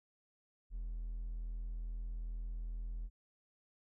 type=tone with hard clipping; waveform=triangle; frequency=41.2 Hz; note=E1; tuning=in tune; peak=-39 dBFS; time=0.7-3.1 s; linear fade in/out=50 ms; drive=4 dB; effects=none

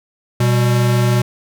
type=tone pair together; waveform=square; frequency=121.86 / 195.8 Hz; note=B2 / G3; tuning=-23 / -2 cents; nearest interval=minor sixth; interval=821 cents; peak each=-13 / -22 dBFS; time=0.4-1.22 s; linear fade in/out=5 ms; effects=none

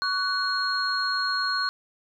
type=tone cluster; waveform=sine; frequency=1127 / 1486 / 4266 Hz; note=C#6 / F#6 / C8; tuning=+28 / +7 / +33 cents; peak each=-28 / -27 / -27 dBFS; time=0.02-1.69 s; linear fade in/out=0 ms; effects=tanh soft clip ceiling -14 dBFS + 10-bit

